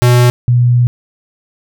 square / sine tone pair in turn, 122.6 / 122.02 Hz, B2 / B2, -12 / -20 cents, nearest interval unison, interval 8 cents, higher first, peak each -6 dBFS, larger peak neither, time 0.02-0.3 / 0.48-0.87 s, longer second, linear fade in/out 0 ms, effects none

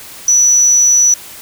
sine tone, 5920 Hz, F#8, in tune, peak -6 dBFS, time 0.28-1.14 s, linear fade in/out 2 ms, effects white hiss -33 dBFS RMS until 1.41 s

